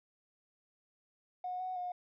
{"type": "tone with pitch steps", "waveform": "triangle", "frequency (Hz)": [728, 741, 719], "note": ["F#5", "F#5", "F#5"], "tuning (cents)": [-28, 2, -50], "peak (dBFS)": -32, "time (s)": [1.44, 1.92], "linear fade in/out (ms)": 5, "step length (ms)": 160, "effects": ["tanh soft clip ceiling -34 dBFS", "resampled to 11025 Hz"]}